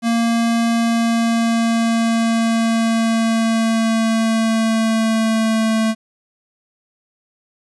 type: tone with pitch glide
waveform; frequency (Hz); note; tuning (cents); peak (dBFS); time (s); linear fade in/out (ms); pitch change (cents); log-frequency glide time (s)
square; 231.3 to 221.5; A#3 to A3; -13 to +12; -15; 0.02-5.95; 50; -75; 0.7-5.84
effects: resampled to 24000 Hz + 9-bit